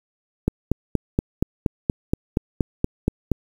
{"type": "click train", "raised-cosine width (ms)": 3, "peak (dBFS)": -5, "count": 13, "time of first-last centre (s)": [0.48, 3.317], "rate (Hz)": 4.23, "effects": ["7-bit"]}